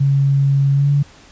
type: tone with pitch glide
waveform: sine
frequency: 138.59 to 142.73 Hz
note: C#3 to D3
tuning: 0 to -49 cents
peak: -11 dBFS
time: 0-1.03 s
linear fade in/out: 10 ms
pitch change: +51 cents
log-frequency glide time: 0.72-0.9 s
effects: pink hiss -45 dBFS RMS until 1.31 s + resampled to 16000 Hz